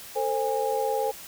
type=tone cluster; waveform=sine; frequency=446.6 / 525 / 819 Hz; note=A4 / C5 / G#5; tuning=+26 / +6 / -24 cents; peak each=-28 dBFS; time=0.15-1.12 s; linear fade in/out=20 ms; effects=white hiss -43 dBFS RMS until 1.27 s